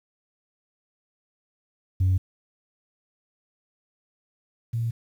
sine tone pair in turn, 92.9 / 115.97 Hz, F#2 / A#2, +7 / -9 cents, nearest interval major third, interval 384 cents, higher second, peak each -16 / -23 dBFS, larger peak first, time 2-2.18 / 4.73-4.91 s, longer neither, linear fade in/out 10 ms, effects tanh soft clip ceiling -16 dBFS + 9-bit

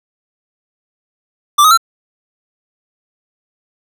square tone with pitch steps, 1174.7 / 1259 / 1349.4 Hz, D6 / D#6 / E6, 0 / +20 / +40 cents, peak -6 dBFS, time 1.58-1.775 s, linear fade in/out 10 ms, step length 65 ms, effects none

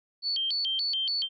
sine tone with vibrato, 3746 Hz, A#7, 8 cents sharp, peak -26 dBFS, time 0.22-1.29 s, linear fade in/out 50 ms, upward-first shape square, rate 3.5 Hz, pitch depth 300 cents each way, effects none

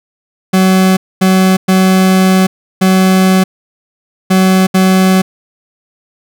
40% pulse tone bursts at uneven times, 187.9 Hz, F#3, 27 cents sharp, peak -5 dBFS, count 6, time 0.53-0.97 / 1.21-1.57 / 1.68-2.47 / 2.81-3.44 / 4.3-4.67 / 4.74-5.22 s, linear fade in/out 10 ms, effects none

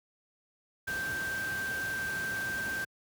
sine tone in noise, 1568 Hz, G6, in tune, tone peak -32 dBFS, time 0.87-2.85 s, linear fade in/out 10 ms, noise pink, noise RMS -41 dBFS, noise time 0.87-2.85 s, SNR +6 dB, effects high-pass 80 Hz 12 dB/octave

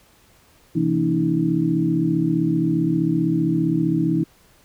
sine tone cluster, 128.6 / 165.2 / 233 / 285.9 / 321.2 Hz, C3 / E3 / A#3 / D4 / E4, -30 / +4 / -1 / -46 / -45 cents, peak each -29 / -21 / -30 / -24 / -21 dBFS, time 0.75-4.24 s, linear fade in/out 10 ms, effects pink hiss -55 dBFS RMS until 4.64 s

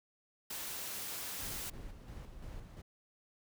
white noise, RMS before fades -42 dBFS, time 0.5-1.7 s, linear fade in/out 5 ms
brown noise with tremolo, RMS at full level -46 dBFS, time 1.39-2.82 s, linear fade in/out 10 ms, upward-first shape square, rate 2.9 Hz, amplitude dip 45%
effects none

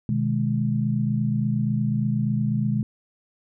sine tone cluster, 125.6 / 154 / 209.1 Hz, B2 / D#3 / G#3, +30 / -17 / +12 cents, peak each -24 / -27 / -24 dBFS, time 0.09-2.83 s, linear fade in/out 2 ms, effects none

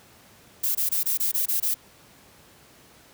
violet noise bursts, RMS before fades -24 dBFS, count 8, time 0.63-1.744 s, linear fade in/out 10 ms, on 120 ms, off 22 ms, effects pink hiss -53 dBFS RMS until 3.13 s + high-pass 80 Hz 12 dB/octave

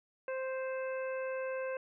harmonic tone, 523.3 Hz, C5, in tune, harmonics 1 / 2 / 3 / 4 / 5, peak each -35 / -46 / -45 / -53 / -49 dBFS, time 0.28-1.77 s, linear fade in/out 2 ms, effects none

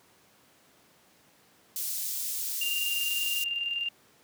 white high-pass noise, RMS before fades -33 dBFS, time 1.76-3.44 s, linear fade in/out 2 ms, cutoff 5200 Hz, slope 12 dB/octave
sine tone with tremolo, 2794 Hz, F7, in tune, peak -27 dBFS, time 2.61-3.89 s, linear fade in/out 5 ms, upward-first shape square, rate 20 Hz, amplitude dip 40%
effects pink hiss -61 dBFS RMS until 4.23 s + high-pass 150 Hz 12 dB/octave

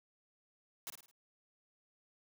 white noise with echo, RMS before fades -43 dBFS, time 0.87-0.9 s, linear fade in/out 0 ms, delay 53 ms, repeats 4, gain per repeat -7 dB, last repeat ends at 1.112 s, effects high-pass 150 Hz 12 dB/octave

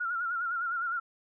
sine tone with vibrato, 1398 Hz, F6, 1 cent sharp, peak -29 dBFS, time 0-1 s, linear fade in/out 10 ms, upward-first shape sine, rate 9.8 Hz, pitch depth 78 cents each way, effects none

